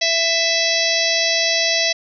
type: harmonic tone with a mistuned harmonic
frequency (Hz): 664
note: E5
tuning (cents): +12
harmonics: 1 / 3 / 4 / 5 / 6 / 7 / 8 / 9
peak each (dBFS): -23 / -23 / -24 / -26 / -23 / -25 / -23 / -25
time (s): 0.01-1.93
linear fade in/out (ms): 10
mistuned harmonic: 4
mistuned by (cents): -26
effects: none